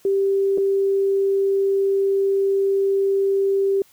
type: tone with dropouts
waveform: sine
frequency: 392.3 Hz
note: G4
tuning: 1 cent sharp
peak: -16 dBFS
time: 0.05-3.82 s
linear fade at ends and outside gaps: 2 ms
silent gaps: 0.576-0.581 s
effects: white hiss -55 dBFS RMS until 3.92 s